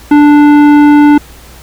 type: tone with tanh clipping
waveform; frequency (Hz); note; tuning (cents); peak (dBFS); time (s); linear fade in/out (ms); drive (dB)
sine; 293.7; D4; 0; -3; 0.11-1.18; 5; 14
effects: added 60 Hz sine -35 dBFS peak until 1.62 s + pink hiss -36 dBFS RMS until 1.62 s